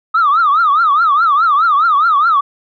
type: tone with vibrato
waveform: sine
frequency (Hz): 1244.5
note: D#6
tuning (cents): 0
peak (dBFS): -7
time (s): 0.14-2.41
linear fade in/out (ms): 10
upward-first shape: triangle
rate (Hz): 4.8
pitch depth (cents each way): 220
effects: tanh soft clip ceiling -5 dBFS